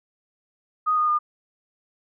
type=tone with pitch steps; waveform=sine; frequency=1244.5 / 1228.1 / 1211.9 Hz; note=D#6 / D#6 / D#6; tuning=0 / -23 / -46 cents; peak=-18 dBFS; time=0.86-1.19 s; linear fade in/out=20 ms; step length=110 ms; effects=none